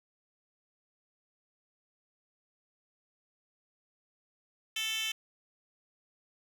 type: tone with high-pass filter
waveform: 10% pulse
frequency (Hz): 440.4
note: A4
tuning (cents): +2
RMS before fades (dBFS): -34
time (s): 4.76-5.12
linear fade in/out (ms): 5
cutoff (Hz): 3100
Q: 3.8
effects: none